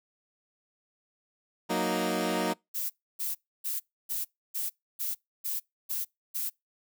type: chord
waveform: 15% pulse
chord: D# minor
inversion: first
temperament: equal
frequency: 185 / 233.1 / 311.1 Hz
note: F#3 / A#3 / D#4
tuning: 0 / 0 / 0 cents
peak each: -25 dBFS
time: 1.69-2.54 s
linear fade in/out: 20 ms
type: noise bursts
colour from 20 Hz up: violet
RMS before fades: -32 dBFS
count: 9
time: 2.74-6.5 s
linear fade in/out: 20 ms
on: 160 ms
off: 290 ms
effects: noise-tail reverb RT60 0.2 s tail -26 dB re dry